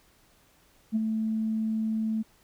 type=tone with ADSR envelope; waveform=sine; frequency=220 Hz; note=A3; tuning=in tune; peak=-20 dBFS; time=0.92-2.23 s; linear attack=37 ms; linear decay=27 ms; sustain=-5 dB; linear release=18 ms; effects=tanh soft clip ceiling -18 dBFS + pink hiss -62 dBFS RMS until 2.43 s